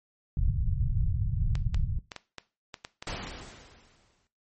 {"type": "low-pass noise", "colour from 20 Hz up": "pink", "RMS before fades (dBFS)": -27, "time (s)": [0.37, 1.99], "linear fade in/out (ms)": 2, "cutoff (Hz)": 150, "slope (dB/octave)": 48}
{"type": "clicks", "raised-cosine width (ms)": 0.2, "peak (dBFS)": -20, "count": 9, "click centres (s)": [1.554, 1.745, 2.118, 2.163, 2.383, 2.742, 2.849, 3.025, 3.271]}
{"type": "noise with exponential decay", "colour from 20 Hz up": "pink", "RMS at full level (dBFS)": -33, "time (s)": [3.07, 4.27], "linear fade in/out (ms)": 1, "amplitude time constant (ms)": 260}
{"effects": ["noise-tail reverb RT60 0.3 s tail -17 dB re dry", "MP3 32 kbps"]}